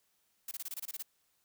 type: noise bursts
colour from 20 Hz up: blue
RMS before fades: -40 dBFS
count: 10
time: 0.48-1.026 s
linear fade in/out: 5 ms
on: 33 ms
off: 24 ms
effects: white hiss -75 dBFS RMS until 1.44 s